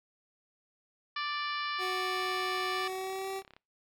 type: harmonic tone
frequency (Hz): 587.3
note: D5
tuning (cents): 0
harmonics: 2 / 3 / 4 / 5 / 6 / 7 / 8 / 9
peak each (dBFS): -35 / -39 / -41 / -43 / -45 / -46 / -47 / -48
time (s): 1.16-2.88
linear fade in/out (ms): 5
type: tone with pitch glide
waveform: 25% pulse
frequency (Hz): 370 to 385.9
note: F#4 to G4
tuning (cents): 0 to -27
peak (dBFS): -31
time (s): 1.78-3.43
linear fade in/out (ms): 50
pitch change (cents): +73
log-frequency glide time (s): 2.7-3.29
type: click train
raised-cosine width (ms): 0.3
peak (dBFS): -36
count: 49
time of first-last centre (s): 2.17-3.565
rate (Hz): 34.4
effects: noise-tail reverb RT60 0.3 s tail -26 dB re dry